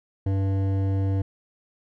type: tone with hard clipping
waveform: triangle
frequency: 97.1 Hz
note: G2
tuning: 16 cents flat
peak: -23 dBFS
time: 0.26-1.22 s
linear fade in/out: 5 ms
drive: 16 dB
effects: none